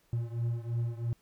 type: beating tone pair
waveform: triangle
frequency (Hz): 116.54 / 119.54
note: A#2 / A#2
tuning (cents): 0 / +44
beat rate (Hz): 3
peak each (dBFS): -30 / -33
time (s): 0.13-1.13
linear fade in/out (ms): 0
effects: pink hiss -69 dBFS RMS until 1.21 s